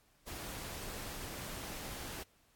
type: noise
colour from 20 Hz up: pink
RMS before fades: -44 dBFS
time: 0.26-2.24 s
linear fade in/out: 20 ms
effects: pink hiss -70 dBFS RMS until 2.55 s + AAC 64 kbps